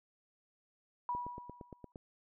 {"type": "tone with exponential decay", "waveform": "sine", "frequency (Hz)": 975, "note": "B5", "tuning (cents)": -23, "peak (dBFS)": -32, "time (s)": [1.09, 1.92], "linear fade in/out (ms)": 1, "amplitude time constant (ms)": 180}
{"type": "click train", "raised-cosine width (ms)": 2, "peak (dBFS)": -33, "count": 8, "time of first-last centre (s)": [1.15, 1.958], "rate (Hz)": 8.66}
{"effects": []}